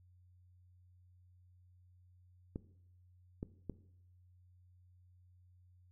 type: clicks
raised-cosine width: 3 ms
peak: -27 dBFS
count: 3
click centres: 2.559 / 3.429 / 3.697 s
effects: noise-tail reverb RT60 0.7 s tail -17 dB re dry + added 90 Hz sine -62 dBFS peak until 5.91 s